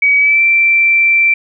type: tone with pitch glide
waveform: sine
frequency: 2269 to 2345 Hz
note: C#7 to D7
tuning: +40 to -3 cents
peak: -7 dBFS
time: 0.02-1.34 s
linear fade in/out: 5 ms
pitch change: +57 cents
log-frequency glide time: 0.18-0.42 s
effects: none